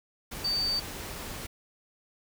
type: tone in noise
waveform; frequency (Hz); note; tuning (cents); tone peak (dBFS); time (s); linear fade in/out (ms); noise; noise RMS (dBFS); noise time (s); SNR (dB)
sine; 4600; D8; -37; -26; 0.44-0.8; 10; pink; -39; 0.31-1.47; +10
effects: none